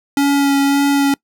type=tone with vibrato; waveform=square; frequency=280.2 Hz; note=C#4; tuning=19 cents sharp; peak=-12 dBFS; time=0.17-1.14 s; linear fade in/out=2 ms; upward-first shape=sine; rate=1.8 Hz; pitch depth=12 cents each way; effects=noise-tail reverb RT60 0.1 s tail -25 dB re dry